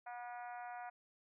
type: harmonic tone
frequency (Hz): 242.1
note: B3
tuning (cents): -34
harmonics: 3 / 4 / 5 / 6 / 7 / 8 / 9 / 10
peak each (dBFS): -46 / -53 / -59 / -54 / -61 / -61 / -64 / -65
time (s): 0.06-0.9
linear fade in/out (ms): 10
effects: none